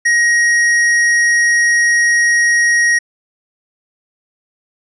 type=tone with hard clipping; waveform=sine; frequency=1885 Hz; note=A#6; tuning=19 cents sharp; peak=-11 dBFS; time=0.05-2.99 s; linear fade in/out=10 ms; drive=10 dB; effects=resampled to 24000 Hz